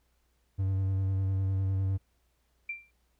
triangle tone with vibrato, 96 Hz, G2, 36 cents flat, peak -24 dBFS, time 0.58-1.98 s, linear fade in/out 20 ms, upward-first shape square, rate 9.9 Hz, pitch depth 15 cents each way
sine tone with exponential decay, 2360 Hz, D7, 8 cents sharp, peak -30 dBFS, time 2.69-2.91 s, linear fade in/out 5 ms, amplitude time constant 47 ms
effects added 60 Hz sine -70 dBFS peak until 3.19 s + pink hiss -75 dBFS RMS until 3.19 s

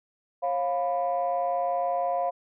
sine tone cluster, 543 / 703 / 993 Hz, C#5 / F5 / B5, -36 / +11 / +9 cents, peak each -29 / -25 / -33 dBFS, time 0.42-2.31 s, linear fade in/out 20 ms, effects tanh soft clip ceiling -17 dBFS

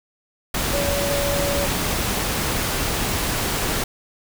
sine tone in noise, 567 Hz, C#5, 39 cents sharp, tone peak -23 dBFS, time 0.73-1.66 s, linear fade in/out 5 ms, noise pink, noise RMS -23 dBFS, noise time 0.54-3.84 s, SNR -3 dB, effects none

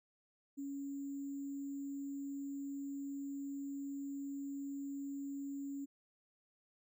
sine tone with sample-and-hold, 278.7 Hz, C#4, 9 cents sharp, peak -40 dBFS, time 0.57-5.86 s, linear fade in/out 20 ms, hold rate 7350 Hz, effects none

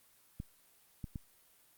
clicks, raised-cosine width 5 ms, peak -28 dBFS, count 3, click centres 0.401 / 1.042 / 1.158 s, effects white hiss -66 dBFS RMS until 1.77 s + Opus 32 kbps

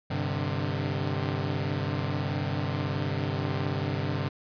sawtooth chord, G suspended fourth, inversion none, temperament equal with one note detuned, 98 / 130.81 / 149.31 Hz, G2 / C3 / D3, 0 / 0 / +29 cents, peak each -28 dBFS, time 0.1-4.29 s, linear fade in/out 10 ms, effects resampled to 11025 Hz

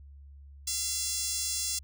5% pulse tone with high-pass filter, 682 Hz, F5, 41 cents flat, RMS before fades -32 dBFS, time 0.67-1.79 s, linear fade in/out 5 ms, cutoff 5900 Hz, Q 0.89, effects added 70 Hz sine -47 dBFS peak until 1.83 s

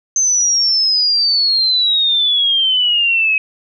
sine exponential sweep, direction down, 6272 to 2540 Hz, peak -11 dBFS, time 0.16-3.38 s, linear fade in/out 2 ms, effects none

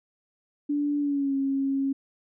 sine tone with pitch glide, 290.6 to 272.7 Hz, D4 to C#4, -18 to -28 cents, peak -23 dBFS, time 0.69-1.93 s, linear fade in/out 10 ms, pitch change -110 cents, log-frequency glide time 0.99-1.35 s, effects none

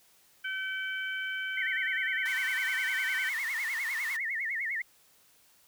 harmonic tone, 766 Hz, G5, 40 cents flat, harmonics 2 / 3 / 4, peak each -33 / -39 / -41 dBFS, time 0.44-3.3 s, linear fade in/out 10 ms
sine tone with vibrato, 1979 Hz, B6, 3 cents sharp, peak -30 dBFS, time 1.57-4.82 s, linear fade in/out 5 ms, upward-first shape sine, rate 9.9 Hz, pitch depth 190 cents each way
pink high-pass noise, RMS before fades -44 dBFS, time 2.25-4.17 s, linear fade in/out 10 ms, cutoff 890 Hz, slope 96 dB/octave
effects white hiss -63 dBFS RMS until 5.67 s

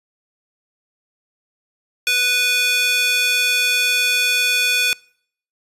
square tone with high-pass filter, 493.9 Hz, B4, in tune, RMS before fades -17 dBFS, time 2.07-4.93 s, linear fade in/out 0 ms, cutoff 2400 Hz, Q 2.3, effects noise-tail reverb RT60 0.6 s tail -25 dB re dry + resampled to 32000 Hz

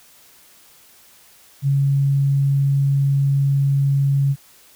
sine tone, 138.9 Hz, C#3, 4 cents sharp, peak -14 dBFS, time 1.62-4.36 s, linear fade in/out 50 ms, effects white hiss -50 dBFS RMS until 4.75 s

